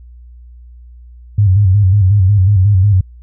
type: tone with vibrato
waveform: sine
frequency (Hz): 98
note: G2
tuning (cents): 0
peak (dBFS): -6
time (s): 1.38-3.01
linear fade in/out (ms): 5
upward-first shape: square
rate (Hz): 5.5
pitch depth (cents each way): 91
effects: added 60 Hz sine -34 dBFS peak until 3.22 s